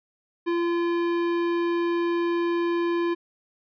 sine tone with tanh clipping, 342.5 Hz, F4, 34 cents flat, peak -24 dBFS, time 0.46-3.15 s, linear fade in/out 20 ms, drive 17 dB, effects resampled to 11025 Hz

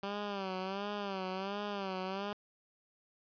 10% pulse tone with vibrato, 196 Hz, G3, in tune, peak -28 dBFS, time 0.03-2.33 s, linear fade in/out 2 ms, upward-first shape sine, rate 1.4 Hz, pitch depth 92 cents each way, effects resampled to 11025 Hz + 9-bit

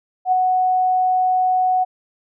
sine tone with ADSR envelope, 740 Hz, F#5, in tune, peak -11 dBFS, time 0.25-1.85 s, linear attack 73 ms, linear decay 8 ms, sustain -3 dB, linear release 22 ms, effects none

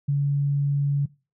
sine tone, 142 Hz, C#3, 42 cents sharp, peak -19 dBFS, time 0.08-1.06 s, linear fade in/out 10 ms, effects noise-tail reverb RT60 0.3 s tail -21 dB re dry

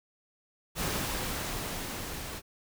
pink noise with level ramp, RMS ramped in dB -31 to -40 dBFS, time 0.75-2.42 s, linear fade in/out 50 ms, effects none

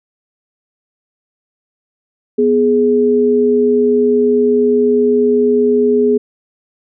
sine tone pair together, 246.9 / 418.6 Hz, B3 / G#4, 0 / +14 cents, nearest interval major sixth, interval 914 cents, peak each -14 / -10 dBFS, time 2.38-6.18 s, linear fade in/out 10 ms, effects none

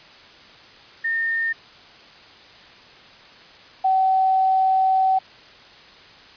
sine tone pair in turn, 1823 / 760.5 Hz, A#6 / F#5, -39 / +47 cents, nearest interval octave + minor third, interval 1514 cents, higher first, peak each -20 / -15 dBFS, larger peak second, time 1.04-1.53 / 3.84-5.19 s, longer second, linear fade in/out 10 ms, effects white hiss -46 dBFS RMS until 6.36 s + resampled to 11025 Hz

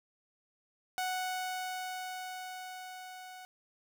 sawtooth tone with level ramp, 740 Hz, F#5, in tune, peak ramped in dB -28 to -43 dBFS, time 0.98-3.45 s, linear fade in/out 0 ms, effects none

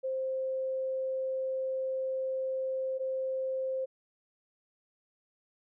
sine tone pair in turn, 525 / 525 Hz, C5 / C5, +6 / +6 cents, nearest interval unison, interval 0 cents, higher neither, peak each -30 / -30 dBFS, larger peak neither, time 0.03-2.99 / 2.99-3.86 s, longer first, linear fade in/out 20 ms, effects none

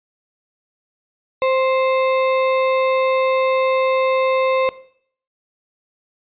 sine tone with sample-and-hold, 523.3 Hz, C5, in tune, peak -14 dBFS, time 1.42-4.69 s, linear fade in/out 0 ms, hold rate 1575 Hz, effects noise-tail reverb RT60 0.6 s tail -18 dB re dry + resampled to 8000 Hz

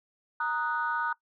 sine chord, D# minor, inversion second, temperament equal, 932.3 / 1244.5 / 1480 Hz, A#5 / D#6 / F#6, 0 / 0 / 0 cents, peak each -31 / -32 / -30 dBFS, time 0.4-1.13 s, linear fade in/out 5 ms, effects noise-tail reverb RT60 0.1 s tail -21 dB re dry + tanh soft clip ceiling -18 dBFS

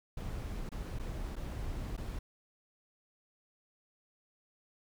brown noise with dropouts, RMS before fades -39 dBFS, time 0.17-2.19 s, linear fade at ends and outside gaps 5 ms, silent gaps 0.692-0.717 / 0.989-0.995 / 1.357-1.364 / 1.967-1.976 s, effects none

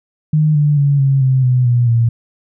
sine tone with pitch steps, 153.5 / 147.59 / 141.9 / 136.44 / 131.18 / 126.13 / 121.27 / 116.6 Hz, D#3 / D3 / C#3 / C#3 / C3 / B2 / B2 / A#2, -23 / +9 / +41 / -27 / +5 / +37 / -31 / +1 cents, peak -9 dBFS, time 0.33-2.09 s, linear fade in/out 5 ms, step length 220 ms, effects none

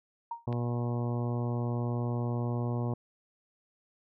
sine tone with exponential decay, 932.3 Hz, A#5, in tune, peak -30 dBFS, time 0.31-0.46 s, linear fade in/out 5 ms, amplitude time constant 32 ms
harmonic tone, 120.1 Hz, B2, 48 cents flat, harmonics 1 / 2 / 3 / 4 / 5 / 6 / 7 / 8 / 9, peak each -30 / -36 / -40 / -42 / -44 / -46 / -47 / -48 / -49 dBFS, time 0.47-2.94 s, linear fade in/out 5 ms
click, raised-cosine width 0.3 ms, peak -29 dBFS, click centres 0.527 s
effects none

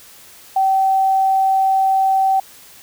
sine tone, 770 Hz, G5, 31 cents flat, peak -12 dBFS, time 0.56-2.4 s, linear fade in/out 5 ms, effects white hiss -43 dBFS RMS until 2.82 s

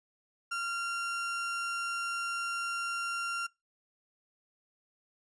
35% pulse tone, 1382 Hz, F6, 19 cents flat, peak -30 dBFS, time 0.51-3.47 s, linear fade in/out 10 ms, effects noise-tail reverb RT60 0.2 s tail -22 dB re dry + resampled to 22050 Hz

